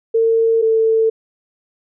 sine tone pair in turn, 453.2 / 446.2 Hz, A#4 / A4, -49 / +24 cents, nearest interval unison, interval 27 cents, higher first, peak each -11 dBFS, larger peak neither, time 0.14-0.62 / 0.62-1.1 s, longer neither, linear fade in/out 10 ms, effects none

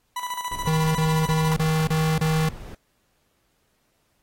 40% pulse tone with tremolo, 987.8 Hz, B5, in tune, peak -25 dBFS, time 0.16-1.54 s, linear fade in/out 5 ms, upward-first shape square, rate 14 Hz, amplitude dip 60%
brown noise, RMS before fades -36 dBFS, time 0.51-2.75 s, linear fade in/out 5 ms
square tone bursts, 158 Hz, D#3, 27 cents sharp, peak -20 dBFS, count 6, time 0.67-2.49 s, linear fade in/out 5 ms, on 280 ms, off 28 ms
effects pink hiss -69 dBFS RMS until 4.22 s + AAC 48 kbps

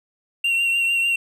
triangle tone with vibrato, 2750 Hz, F7, 27 cents flat, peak -16 dBFS, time 0.44-1.16 s, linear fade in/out 5 ms, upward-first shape triangle, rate 6.7 Hz, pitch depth 29 cents each way, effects none

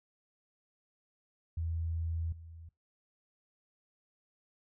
sine tone with level steps, 82.41 Hz, E2, in tune, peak -32 / -47 dBFS, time 1.57-2.69 s, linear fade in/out 5 ms, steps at 2.32 s, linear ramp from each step 5 ms, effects noise-tail reverb RT60 0.2 s tail -23 dB re dry

